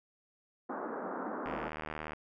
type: band-pass noise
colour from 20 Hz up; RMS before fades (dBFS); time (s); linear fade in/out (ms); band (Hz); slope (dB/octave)
pink; -39; 0.69-1.69; 10; 210 to 1500; 48
type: click train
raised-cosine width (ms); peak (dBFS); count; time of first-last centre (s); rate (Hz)
0.5; -24; 53; 1.46-2.134; 77.2
effects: none